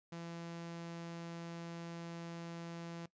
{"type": "tone", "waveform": "sawtooth", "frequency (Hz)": 168.8, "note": "E3", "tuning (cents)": 41, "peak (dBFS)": -40, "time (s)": [0.12, 3.06], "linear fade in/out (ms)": 5, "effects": ["noise-tail reverb RT60 0.1 s tail -19 dB re dry", "resampled to 16000 Hz"]}